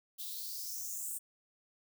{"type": "noise with high-pass filter sweep", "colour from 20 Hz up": "violet", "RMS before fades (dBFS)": -41, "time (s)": [0.18, 1.19], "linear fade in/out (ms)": 20, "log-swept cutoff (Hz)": [3400, 8600], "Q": 5.3, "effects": []}